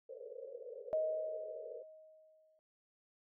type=band-pass noise; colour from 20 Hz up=pink; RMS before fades=-49 dBFS; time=0.09-1.83 s; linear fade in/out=5 ms; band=440 to 560 Hz; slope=96 dB/octave
type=tone with exponential decay; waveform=sine; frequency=628 Hz; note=D#5; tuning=16 cents sharp; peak=-30 dBFS; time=0.93-2.59 s; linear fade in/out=0 ms; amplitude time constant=360 ms
effects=none